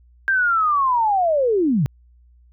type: linear sweep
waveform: sine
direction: down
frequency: 1600 to 120 Hz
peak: -15 dBFS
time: 0.28-1.86 s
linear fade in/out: 0 ms
effects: added 60 Hz sine -49 dBFS peak until 2.52 s